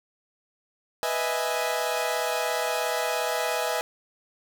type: chord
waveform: sawtooth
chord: E major seventh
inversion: second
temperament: equal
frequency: 493.9 / 622.3 / 659.3 / 830.6 Hz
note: B4 / D#5 / E5 / G#5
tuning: 0 / 0 / 0 / 0 cents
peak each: -27 dBFS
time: 1.03-3.81 s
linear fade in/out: 0 ms
effects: 8-bit